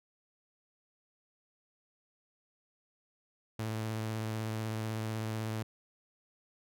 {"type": "tone with vibrato", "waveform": "sawtooth", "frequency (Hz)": 110, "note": "A2", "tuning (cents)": 0, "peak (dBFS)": -30, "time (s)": [3.59, 5.63], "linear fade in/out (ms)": 5, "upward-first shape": "sine", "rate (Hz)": 16, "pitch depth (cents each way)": 21, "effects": []}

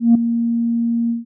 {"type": "tone with ADSR envelope", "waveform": "sine", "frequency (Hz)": 233.1, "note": "A#3", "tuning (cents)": 0, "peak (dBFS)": -4, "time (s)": [0, 1.25], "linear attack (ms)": 150, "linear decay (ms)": 5, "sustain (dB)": -11, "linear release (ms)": 150, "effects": ["tanh soft clip ceiling -4 dBFS"]}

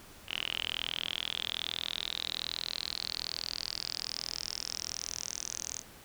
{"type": "tone with band-pass filter sweep", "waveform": "sawtooth", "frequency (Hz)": 41.2, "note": "E1", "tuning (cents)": 0, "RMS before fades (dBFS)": -38, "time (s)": [0.27, 5.83], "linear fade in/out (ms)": 50, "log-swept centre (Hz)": [2900, 6400], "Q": 8.5, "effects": ["pink hiss -53 dBFS RMS until 6.04 s"]}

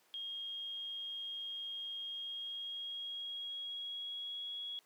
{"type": "tone with pitch glide", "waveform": "sine", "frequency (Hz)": [3248, 3334], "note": ["G#7", "G#7"], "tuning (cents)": [-39, 6], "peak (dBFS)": -40, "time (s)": [0.14, 4.79], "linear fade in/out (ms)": 0, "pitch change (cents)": 45, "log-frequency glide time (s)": [2.06, 4.55], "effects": ["pink hiss -69 dBFS RMS until 4.85 s", "high-pass 400 Hz 12 dB/octave"]}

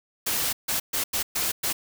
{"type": "noise bursts at uneven times", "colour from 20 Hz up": "white", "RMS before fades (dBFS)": -26, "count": 6, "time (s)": [[0.26, 0.53], [0.68, 0.8], [0.93, 1.04], [1.13, 1.23], [1.35, 1.52], [1.63, 1.73]], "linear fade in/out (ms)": 10, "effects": []}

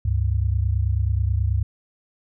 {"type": "tone pair together", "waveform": "sine", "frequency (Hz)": [70.71, 100], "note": ["C#2", "G2"], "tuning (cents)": [35, 35], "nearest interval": "tritone", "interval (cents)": 600, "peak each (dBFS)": -21, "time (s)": [0.05, 1.63], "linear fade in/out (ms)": 5, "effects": []}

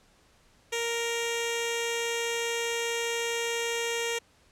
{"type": "tone with notch filter", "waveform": "10% pulse", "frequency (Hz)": 466.2, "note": "A#4", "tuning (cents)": 0, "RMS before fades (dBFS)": -30, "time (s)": [0.72, 4.19], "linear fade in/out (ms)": 10, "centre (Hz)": 1200, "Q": 0.8, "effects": ["pink hiss -62 dBFS RMS until 4.51 s", "low-pass 9000 Hz 12 dB/octave"]}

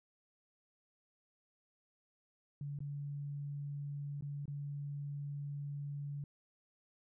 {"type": "tone with dropouts", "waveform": "sine", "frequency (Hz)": 143.3, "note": "D3", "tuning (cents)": -42, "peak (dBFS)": -39, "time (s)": [2.61, 6.24], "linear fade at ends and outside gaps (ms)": 2, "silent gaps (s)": [[2.789, 2.804], [4.21, 4.223], [4.456, 4.479]], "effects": []}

